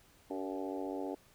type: harmonic tone with a mistuned harmonic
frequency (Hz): 95.1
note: F#2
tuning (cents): +48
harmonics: 3 / 4 / 5 / 6 / 7 / 8 / 9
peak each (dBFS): -40 / -42 / -44 / -46 / -47 / -48 / -49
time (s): 0.3-1.15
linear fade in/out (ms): 5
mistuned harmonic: 5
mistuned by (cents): -36
effects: pink hiss -64 dBFS RMS until 1.34 s